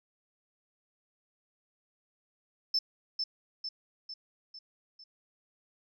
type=tone with echo; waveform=sine; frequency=5274 Hz; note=E8; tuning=in tune; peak=-24 dBFS; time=2.74-2.79 s; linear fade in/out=5 ms; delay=450 ms; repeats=5; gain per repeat=-5 dB; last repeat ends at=5.04 s; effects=tanh soft clip ceiling -21 dBFS